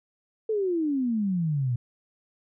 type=exponential sweep; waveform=sine; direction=down; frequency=449.2 to 117.2 Hz; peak=-23 dBFS; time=0.49-1.76 s; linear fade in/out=5 ms; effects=none